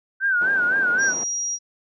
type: tone with vibrato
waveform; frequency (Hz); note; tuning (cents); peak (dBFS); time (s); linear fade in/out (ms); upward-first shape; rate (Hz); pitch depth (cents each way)
sine; 1514; F#6; +39; -17; 0.2-1.14; 50; sine; 3.9; 110
type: band-pass noise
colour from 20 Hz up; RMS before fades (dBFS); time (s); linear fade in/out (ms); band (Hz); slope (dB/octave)
white; -36; 0.41-1.24; 5; 200 to 700; 12
type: tone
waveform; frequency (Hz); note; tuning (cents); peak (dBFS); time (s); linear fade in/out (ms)
sine; 5720; F8; +41; -23; 0.98-1.59; 50
effects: none